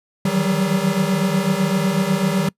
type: tone cluster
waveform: square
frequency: 155.3 / 161.7 / 185.4 / 193.4 / 402.9 Hz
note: D#3 / E3 / F#3 / G3 / G4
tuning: -3 / -33 / +4 / -23 / +48 cents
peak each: -27 / -27 / -22 / -21 / -29 dBFS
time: 0.25-2.49 s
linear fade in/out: 5 ms
effects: noise-tail reverb RT60 0.1 s tail -24 dB re dry + resampled to 32000 Hz